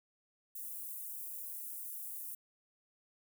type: high-pass noise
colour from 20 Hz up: white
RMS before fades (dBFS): -44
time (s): 0.55-2.35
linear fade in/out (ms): 5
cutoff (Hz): 10000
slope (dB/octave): 24
effects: none